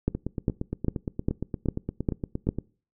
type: two click trains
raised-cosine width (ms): 3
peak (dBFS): -10 / -16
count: 7 / 22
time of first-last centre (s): 0.08-2.49 / 0.15-2.586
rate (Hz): 2.49 / 8.62
effects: noise-tail reverb RT60 0.4 s tail -23 dB re dry

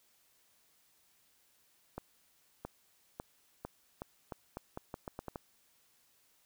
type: accelerating click train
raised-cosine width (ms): 1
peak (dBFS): -26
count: 13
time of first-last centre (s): 1.98-5.358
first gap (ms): 670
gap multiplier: 0.82
effects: white hiss -70 dBFS RMS until 6.45 s

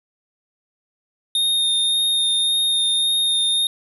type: tone with vibrato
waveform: square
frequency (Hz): 3676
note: A#7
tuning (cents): -25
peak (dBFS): -17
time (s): 1.35-3.67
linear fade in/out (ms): 2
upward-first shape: sine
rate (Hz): 1.8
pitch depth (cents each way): 13
effects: none

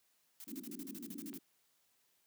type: noise bursts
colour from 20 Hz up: blue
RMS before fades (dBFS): -50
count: 13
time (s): 0.4-1.378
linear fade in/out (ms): 2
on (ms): 42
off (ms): 36
type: band-pass noise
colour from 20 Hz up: white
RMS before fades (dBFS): -48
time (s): 0.47-1.39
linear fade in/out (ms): 10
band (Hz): 200 to 310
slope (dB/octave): 48
type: click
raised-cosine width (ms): 0.3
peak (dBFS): -40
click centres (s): 1.331
effects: white hiss -75 dBFS RMS until 2.26 s + high-pass 100 Hz 12 dB/octave

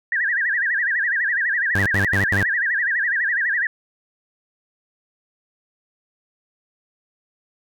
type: tone with vibrato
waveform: sine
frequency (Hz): 1760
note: A6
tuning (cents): 0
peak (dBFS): -18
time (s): 0.12-3.67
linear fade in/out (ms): 2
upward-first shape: sine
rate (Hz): 12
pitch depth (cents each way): 190
type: tone bursts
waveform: sawtooth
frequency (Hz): 99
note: G2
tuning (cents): +18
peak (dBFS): -16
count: 4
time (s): 1.75-2.43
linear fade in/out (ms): 0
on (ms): 110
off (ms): 80
effects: none

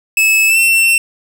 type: tone with pitch glide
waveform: 45% pulse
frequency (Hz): 2601 to 2699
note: E7 to E7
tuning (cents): -24 to +40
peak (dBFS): -8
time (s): 0.17-0.98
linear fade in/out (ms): 2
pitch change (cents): +64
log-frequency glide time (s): 0.47-0.59
effects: none

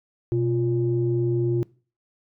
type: tone pair together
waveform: sine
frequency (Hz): 124.25 / 349.2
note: B2 / F4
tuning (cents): +11 / 0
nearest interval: octave + tritone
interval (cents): 1789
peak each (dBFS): -22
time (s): 0.32-1.63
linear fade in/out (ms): 0
effects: noise-tail reverb RT60 0.4 s tail -23 dB re dry + tanh soft clip ceiling -12 dBFS

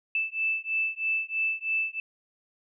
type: beating tone pair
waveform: sine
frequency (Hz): 2636 / 2639.1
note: E7 / E7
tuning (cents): -1 / +1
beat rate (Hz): 3.1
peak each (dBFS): -29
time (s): 0.15-2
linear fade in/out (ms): 2
effects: none

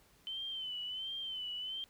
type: tone with vibrato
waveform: sine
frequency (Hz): 3062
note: G7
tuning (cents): -41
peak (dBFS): -38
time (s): 0.27-1.84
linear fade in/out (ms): 0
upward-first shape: sine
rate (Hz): 1.4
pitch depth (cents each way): 68
effects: pink hiss -66 dBFS RMS until 1.89 s

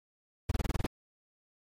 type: noise bursts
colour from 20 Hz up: brown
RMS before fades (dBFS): -28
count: 8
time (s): 0.49-0.865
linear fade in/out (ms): 5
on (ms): 25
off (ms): 25
effects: MP3 64 kbps

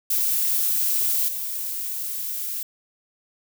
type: noise with level steps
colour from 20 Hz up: violet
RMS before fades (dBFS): -22 / -29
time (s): 0.1-2.63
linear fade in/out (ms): 5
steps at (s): 1.28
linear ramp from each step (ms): 5
effects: none

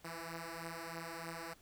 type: beating tone pair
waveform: 5% pulse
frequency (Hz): 164.81 / 168.01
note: E3 / E3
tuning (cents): 0 / +33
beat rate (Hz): 3.2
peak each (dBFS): -34 / -36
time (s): 0.04-1.54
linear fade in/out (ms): 10
effects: pink hiss -65 dBFS RMS until 1.61 s

